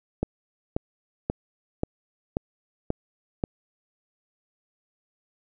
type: click train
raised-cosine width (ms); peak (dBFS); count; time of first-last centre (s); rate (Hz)
2; -11; 7; 0.23-3.439; 1.87
effects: none